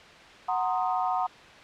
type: chord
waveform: sine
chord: C half-diminished seventh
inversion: second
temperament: equal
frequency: 740 / 932.3 / 1046.5 / 1244.5 Hz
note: Gb5 / Bb5 / C6 / Eb6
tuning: 0 / 0 / 0 / 0 cents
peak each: -27 / -31 / -33 / -33 dBFS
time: 0.48-1.27 s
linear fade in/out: 10 ms
effects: white hiss -48 dBFS RMS until 1.63 s + low-pass 3000 Hz 12 dB/octave